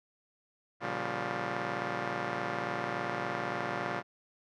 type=chord; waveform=5% pulse; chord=G half-diminished seventh; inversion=first; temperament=just; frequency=117.6 / 141.12 / 176.4 / 196 Hz; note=Bb2 / Db3 / F3 / G3; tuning=+16 / +31 / +18 / 0 cents; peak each=-28 dBFS; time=0.8-4.03 s; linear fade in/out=50 ms; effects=low-pass 3000 Hz 12 dB/octave